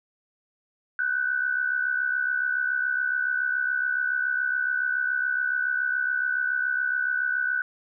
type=tone pair together; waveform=sine; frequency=1483.9 / 1551 Hz; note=F#6 / G6; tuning=+5 / -19 cents; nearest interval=minor second; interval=76 cents; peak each=-24 / -29 dBFS; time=0.99-7.62 s; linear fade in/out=2 ms; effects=none